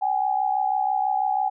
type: tone pair together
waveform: sine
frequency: 764 / 830.1 Hz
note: G5 / G#5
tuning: -45 / -1 cents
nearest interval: minor second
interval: 144 cents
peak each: -23 dBFS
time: 0.01-1.5 s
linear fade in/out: 20 ms
effects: none